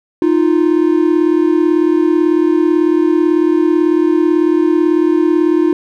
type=tone pair together; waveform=triangle; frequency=311.1 / 349.2 Hz; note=D#4 / F4; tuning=0 / 0 cents; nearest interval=major second; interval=200 cents; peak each=-10 dBFS; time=0.22-5.73 s; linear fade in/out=2 ms; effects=none